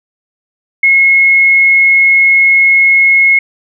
sine tone, 2170 Hz, C#7, 37 cents flat, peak -4 dBFS, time 0.83-3.39 s, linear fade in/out 5 ms, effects none

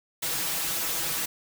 white noise with comb filter, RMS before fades -29 dBFS, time 0.22-1.26 s, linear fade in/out 10 ms, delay 6.1 ms, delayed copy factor +1, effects none

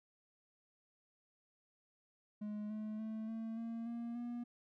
triangle tone with pitch steps, 210 / 214.7 / 219.4 / 224.3 / 229.3 / 234.4 / 239.6 Hz, G#3 / A3 / A3 / A3 / A#3 / A#3 / A#3, +19 / -42 / -5 / +34 / -28 / +10 / +48 cents, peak -38 dBFS, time 2.41-4.44 s, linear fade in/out 10 ms, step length 290 ms, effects none

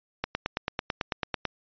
click train, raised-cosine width 0.3 ms, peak -11 dBFS, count 12, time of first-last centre 0.24-1.453 s, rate 9.07 Hz, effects resampled to 11025 Hz

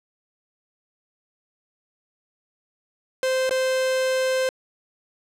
45% pulse tone with dropouts, 520 Hz, C5, 11 cents flat, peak -20 dBFS, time 3.23-4.49 s, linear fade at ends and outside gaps 1 ms, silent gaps 3.494-3.509 s, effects low-pass 10000 Hz 12 dB/octave

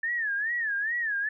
sine tone with vibrato, 1760 Hz, A6, in tune, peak -26 dBFS, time 0.03-1.29 s, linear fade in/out 5 ms, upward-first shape sine, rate 2.4 Hz, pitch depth 160 cents each way, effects none

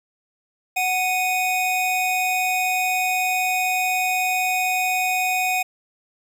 square tone pair together, 740 / 2489 Hz, F#5 / D#7, 0 / 0 cents, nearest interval octave + major sixth, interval 2100 cents, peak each -23 dBFS, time 0.76-5.63 s, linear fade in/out 10 ms, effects 9-bit

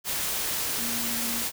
sine tone in noise, 233.8 Hz, A#3, 5 cents sharp, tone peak -35 dBFS, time 0.77-1.45 s, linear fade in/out 50 ms, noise white, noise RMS -29 dBFS, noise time 0.04-1.52 s, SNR -9 dB, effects none

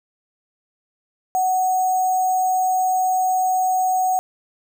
sine tone with sample-and-hold, 744 Hz, F#5, 9 cents sharp, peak -16 dBFS, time 1.35-4.19 s, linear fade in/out 0 ms, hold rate 7350 Hz, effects none

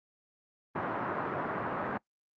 white band-pass noise, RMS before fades -34 dBFS, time 0.75-1.98 s, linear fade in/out 10 ms, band 110 to 1400 Hz, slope 24 dB/octave, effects noise-tail reverb RT60 0.1 s tail -23 dB re dry + Opus 32 kbps

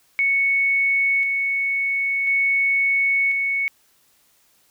sine tone with tremolo, 2215 Hz, C#7, 2 cents flat, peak -16 dBFS, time 0.19-3.68 s, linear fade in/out 0 ms, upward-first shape square, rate 0.48 Hz, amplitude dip 30%, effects white hiss -60 dBFS RMS until 4.7 s

